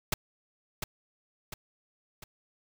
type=noise with echo; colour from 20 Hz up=pink; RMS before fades=-27 dBFS; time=0.12-0.14 s; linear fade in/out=5 ms; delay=700 ms; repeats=3; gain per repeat=-6 dB; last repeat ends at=2.24 s; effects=none